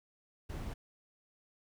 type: noise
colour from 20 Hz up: brown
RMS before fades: -41 dBFS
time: 0.49-0.74 s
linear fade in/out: 10 ms
effects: none